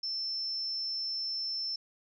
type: tone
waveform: sine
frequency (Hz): 5330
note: E8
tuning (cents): +18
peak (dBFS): -32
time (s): 0.03-1.76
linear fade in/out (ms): 5
effects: none